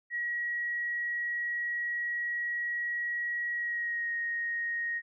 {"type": "tone with pitch glide", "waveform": "sine", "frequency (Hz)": [1910, 1870.7], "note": ["A#6", "A#6"], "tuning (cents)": [42, 6], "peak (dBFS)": -30, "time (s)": [0.1, 5.02], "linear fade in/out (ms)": 50, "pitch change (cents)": -36, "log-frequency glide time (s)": [3.52, 4.14], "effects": []}